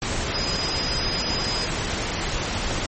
sine tone in noise, 4978 Hz, D#8, in tune, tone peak -26 dBFS, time 0.34-1.66 s, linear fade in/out 2 ms, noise pink, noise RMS -26 dBFS, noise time 0.02-2.86 s, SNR -3 dB, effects MP3 32 kbps

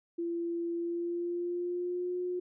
sine tone with pitch glide, 340.1 to 359.5 Hz, F4 to F#4, -46 to -50 cents, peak -31 dBFS, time 0.18-2.4 s, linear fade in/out 10 ms, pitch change +96 cents, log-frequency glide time 0.75-2.16 s, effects none

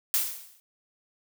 blue noise with exponential decay, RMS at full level -22 dBFS, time 0.14-0.6 s, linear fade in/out 0 ms, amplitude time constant 100 ms, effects none

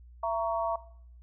sine chord, A# diminished, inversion second, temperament just, 671.3 / 932.3 / 1118.8 Hz, E5 / A#5 / C#6, +31 / 0 / +16 cents, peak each -31 / -32 / -34 dBFS, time 0.23-0.76 s, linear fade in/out 5 ms, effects noise-tail reverb RT60 0.6 s tail -18 dB re dry + added 60 Hz sine -49 dBFS peak until 1.22 s

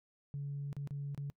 sine tone with dropouts, 141.8 Hz, C#3, 40 cents sharp, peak -36 dBFS, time 0.34-1.3 s, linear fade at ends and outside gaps 0 ms, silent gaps 0.729-0.766 / 0.874-0.908 / 1.147-1.177 s, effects noise-tail reverb RT60 0.1 s tail -24 dB re dry + tanh soft clip ceiling -33 dBFS

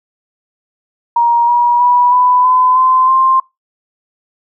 sine tone with pitch steps, 943 / 960 / 977.4 / 995 / 1013 / 1031.3 / 1050 Hz, A#5 / B5 / B5 / B5 / B5 / C6 / C6, +20 / -49 / -18 / +13 / +44 / -25 / +6 cents, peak -7 dBFS, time 1.16-3.4 s, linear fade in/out 5 ms, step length 320 ms, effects noise-tail reverb RT60 0.2 s tail -23 dB re dry

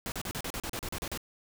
pink noise bursts, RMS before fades -36 dBFS, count 12, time 0.06-1.175 s, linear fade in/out 0 ms, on 59 ms, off 37 ms, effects none

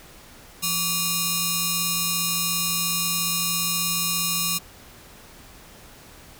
5% pulse ring-modulated tone, 1318.5 Hz, E6, in tune, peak -7 dBFS, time 0.62-4.59 s, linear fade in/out 20 ms, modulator 1490 Hz, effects pink hiss -47 dBFS RMS until 6.39 s

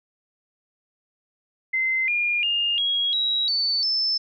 sine tone with pitch steps, 2068 / 2417 / 2825 / 3302 / 3859 / 4510 / 5272 Hz, C7 / D7 / F7 / G#7 / B7 / C#8 / E8, -21 / +49 / +19 / -11 / -41 / +29 / -1 cents, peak -20 dBFS, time 1.73-4.18 s, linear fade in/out 10 ms, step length 350 ms, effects none

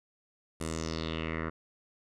10% pulse tone with low-pass filter sweep, 80.5 Hz, E2, 41 cents flat, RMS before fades -35 dBFS, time 0.6-1.5 s, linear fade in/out 10 ms, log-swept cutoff 10000 to 1500 Hz, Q 3.6, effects none

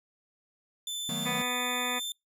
sawtooth tone with pitch glide, 3527 to 3556 Hz, A7 to A7, +3 to +18 cents, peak -30 dBFS, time 0.87-2.12 s, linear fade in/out 2 ms, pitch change +15 cents, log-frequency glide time 0.99-1.34 s
square chord, B dominant seventh, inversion first, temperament equal with one note detuned, 155.56 / 185 / 220 / 243.1 Hz, D#3 / F#3 / A3 / B3, 0 / 0 / 0 / -27 cents, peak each -40 dBFS, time 1.09-1.42 s, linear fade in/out 2 ms
harmonic tone, 247.8 Hz, B3, 6 cents sharp, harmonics 1 / 2 / 3 / 4 / 5 / 7 / 8 / 9 / 10, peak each -39 / -39 / -39 / -39 / -39 / -39 / -39 / -39 / -39 dBFS, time 1.25-2 s, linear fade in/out 20 ms
effects noise-tail reverb RT60 0.2 s tail -26 dB re dry

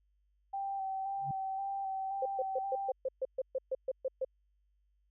sine tone with vibrato, 778 Hz, G5, 13 cents flat, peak -34 dBFS, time 0.53-2.92 s, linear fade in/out 10 ms, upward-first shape square, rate 1.9 Hz, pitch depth 19 cents each way
sine tone with exponential growth, 141.9 Hz, C#3, 41 cents sharp, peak -34 dBFS, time 1.17-1.31 s, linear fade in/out 2 ms, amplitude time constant 29 ms
sine tone bursts, 523.3 Hz, C5, in tune, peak -30 dBFS, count 13, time 2.22-4.248 s, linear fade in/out 5 ms, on 36 ms, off 130 ms
effects added 50 Hz sine -70 dBFS peak until 5.1 s

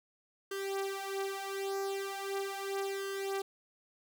sawtooth tone with flanger, 392 Hz, G4, in tune, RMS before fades -37 dBFS, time 0.51-3.42 s, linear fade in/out 5 ms, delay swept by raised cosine 1.9 to 7.5 ms, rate 0.39 Hz, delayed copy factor +0.8, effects none

